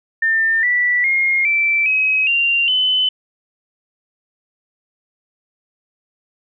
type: tone with pitch steps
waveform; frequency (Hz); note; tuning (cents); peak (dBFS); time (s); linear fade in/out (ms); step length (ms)
sine; 1799 / 1961.8 / 2139 / 2333 / 2544 / 2774 / 3026; A6 / B6 / C7 / D7 / D#7 / F7 / F#7; +38 / -12 / +38 / -12 / +38 / -12 / +38; -13; 0.22-3.09; 5; 410
effects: none